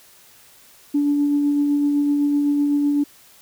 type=tone with tremolo; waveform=sine; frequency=288.9 Hz; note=D4; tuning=28 cents flat; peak=-14 dBFS; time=0.94-3.04 s; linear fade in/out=10 ms; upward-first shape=sine; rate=7.9 Hz; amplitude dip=25%; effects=tanh soft clip ceiling -10 dBFS + white hiss -50 dBFS RMS until 3.41 s